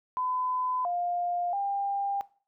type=tone with pitch steps; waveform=sine; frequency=1010 / 704 / 798 Hz; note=B5 / F5 / G5; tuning=+39 / +14 / +31 cents; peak=-27 dBFS; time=0.17-2.21 s; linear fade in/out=0 ms; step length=680 ms; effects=noise-tail reverb RT60 0.4 s tail -19 dB re dry